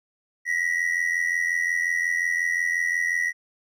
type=ring-modulated tone; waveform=triangle; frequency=1932 Hz; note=B6; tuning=39 cents flat; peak=-17 dBFS; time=0.45-3.33 s; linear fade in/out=50 ms; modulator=42.8 Hz; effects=none